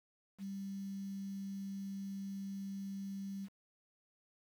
sine tone with quantisation, 196 Hz, G3, in tune, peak -40 dBFS, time 0.38-3.49 s, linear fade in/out 50 ms, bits 10, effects none

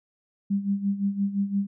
sine tone with tremolo, 199.2 Hz, G3, 28 cents sharp, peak -20 dBFS, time 0.5-1.67 s, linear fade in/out 10 ms, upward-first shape sine, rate 5.8 Hz, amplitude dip 75%, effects none

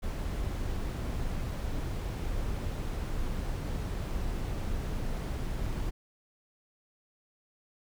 brown noise, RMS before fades -33 dBFS, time 0.02-5.91 s, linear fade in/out 20 ms, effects none

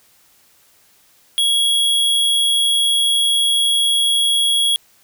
square tone, 3322 Hz, G#7, in tune, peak -14 dBFS, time 1.38-4.76 s, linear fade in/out 0 ms, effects white hiss -54 dBFS RMS until 5.03 s

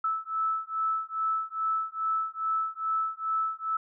sine beating tone pair, 1309 / 1311.4 Hz, E6 / E6, -13 / -9 cents, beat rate 2.4 Hz, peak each -30 / -30 dBFS, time 0.04-3.77 s, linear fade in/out 5 ms, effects none

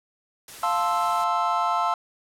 white noise, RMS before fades -41 dBFS, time 0.48-1.24 s, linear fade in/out 2 ms
triangle chord, F major seventh, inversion none, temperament equal, 698.5 / 880 / 1046.5 / 1318.5 Hz, F5 / A5 / C6 / E6, 0 / 0 / 0 / 0 cents, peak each -25 / -25 / -25 / -24 dBFS, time 0.63-1.94 s, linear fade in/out 2 ms
effects low-pass 12000 Hz 12 dB/octave

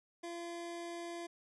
25% pulse tone, 342 Hz, F4, 36 cents flat, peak -38 dBFS, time 0.23-1.27 s, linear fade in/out 10 ms, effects resampled to 24000 Hz

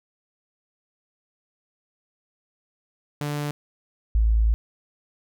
sawtooth / sine tone pair in turn, 146.83 / 55 Hz, D3 / A1, 0 / 0 cents, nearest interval octave + perfect fourth, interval 1700 cents, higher first, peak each -22 / -16 dBFS, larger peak second, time 3.21-3.51 / 4.15-4.54 s, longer second, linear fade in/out 0 ms, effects none

